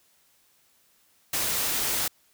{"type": "noise", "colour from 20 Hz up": "white", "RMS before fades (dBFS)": -27, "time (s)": [1.33, 2.08], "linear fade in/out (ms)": 5, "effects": ["white hiss -64 dBFS RMS until 2.33 s"]}